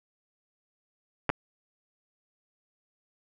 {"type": "clicks", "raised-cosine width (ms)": 0.5, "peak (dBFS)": -10, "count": 2, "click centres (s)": [1.293, 1.3], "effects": []}